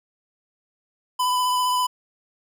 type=tone with vibrato; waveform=square; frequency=1000 Hz; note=B5; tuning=21 cents sharp; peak=-20 dBFS; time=1.19-1.87 s; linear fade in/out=10 ms; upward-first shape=triangle; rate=15 Hz; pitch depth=19 cents each way; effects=none